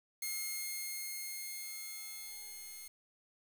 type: tone with level ramp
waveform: 5% pulse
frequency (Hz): 2140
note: C7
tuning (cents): +38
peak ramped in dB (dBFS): -26 to -37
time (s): 0.22-2.88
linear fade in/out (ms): 5
effects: 9-bit

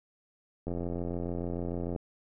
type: click train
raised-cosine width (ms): 2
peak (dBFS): -22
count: 113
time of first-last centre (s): 0.67-1.962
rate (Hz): 86.7
effects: none

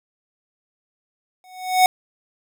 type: tone with exponential growth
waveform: square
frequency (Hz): 740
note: F#5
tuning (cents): 0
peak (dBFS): -9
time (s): 1.44-1.86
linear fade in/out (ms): 1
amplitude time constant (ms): 90
effects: none

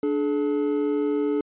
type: tone pair together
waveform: triangle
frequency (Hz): 293.7 / 426.8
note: D4 / G#4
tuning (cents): 0 / +47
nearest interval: tritone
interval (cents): 647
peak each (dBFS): -22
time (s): 0.03-1.41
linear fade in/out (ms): 2
effects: resampled to 8000 Hz

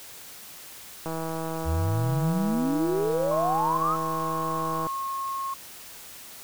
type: click train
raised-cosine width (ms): 1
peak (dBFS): -19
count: 618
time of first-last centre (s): 1.06-4.869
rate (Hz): 162
type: exponential sweep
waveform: sine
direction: up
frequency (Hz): 73.42 to 1342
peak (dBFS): -23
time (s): 1.64-3.97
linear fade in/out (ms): 50
type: tone with pitch glide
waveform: sine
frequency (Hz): 1076 to 1083.5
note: C6 to C#6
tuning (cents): +48 to -40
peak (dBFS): -28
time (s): 3.31-5.54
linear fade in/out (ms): 5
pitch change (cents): +12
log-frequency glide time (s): 3.73-4.84
effects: white hiss -44 dBFS RMS until 6.43 s

